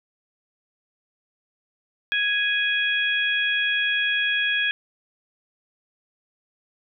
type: harmonic tone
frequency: 830 Hz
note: G#5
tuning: 1 cent flat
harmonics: 2 / 3 / 4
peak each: -23 / -25 / -26 dBFS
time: 2.12-4.71 s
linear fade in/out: 0 ms
effects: none